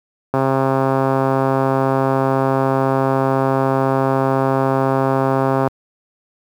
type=click train; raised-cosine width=1 ms; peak=-3 dBFS; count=716; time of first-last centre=0.34-5.676 s; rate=134 Hz; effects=high-pass 80 Hz 12 dB/octave + 7-bit